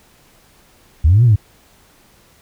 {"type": "linear two-way sweep", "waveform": "sine", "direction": "up then down", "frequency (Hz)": [69.3, 125.7, 96.9], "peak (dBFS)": -6, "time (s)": [1.04, 1.36], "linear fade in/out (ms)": 10, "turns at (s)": 1.24, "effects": ["tanh soft clip ceiling -3 dBFS", "pink hiss -51 dBFS RMS until 2.41 s"]}